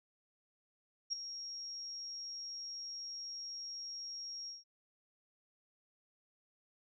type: tone with ADSR envelope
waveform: sine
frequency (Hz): 5588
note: F8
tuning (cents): 0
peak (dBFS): -31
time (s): 1.1-4.64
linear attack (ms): 28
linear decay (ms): 9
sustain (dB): -11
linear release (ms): 160
effects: none